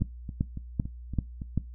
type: two click trains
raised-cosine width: 5 ms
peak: -24 / -13 dBFS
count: 6 / 5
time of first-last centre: 0.01-1.418 / 0.02-1.576 s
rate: 3.55 / 2.57 Hz
effects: noise-tail reverb RT60 0.2 s tail -20 dB re dry + added 60 Hz sine -40 dBFS peak until 1.74 s